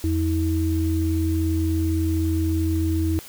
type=tone pair together; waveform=sine; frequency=85 / 321.5 Hz; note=F2 / E4; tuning=-46 / -43 cents; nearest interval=octave + major seventh; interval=2303 cents; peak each=-21 / -23 dBFS; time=0.04-3.19 s; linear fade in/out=0 ms; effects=white hiss -42 dBFS RMS until 3.28 s